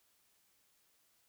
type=silence; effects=white hiss -73 dBFS RMS until 1.28 s